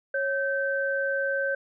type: tone pair together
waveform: sine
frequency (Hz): 550 / 1548.5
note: C#5 / G6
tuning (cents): -14 / -22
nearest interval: octave + tritone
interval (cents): 1792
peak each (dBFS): -27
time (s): 0.14-1.55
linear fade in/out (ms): 5
effects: none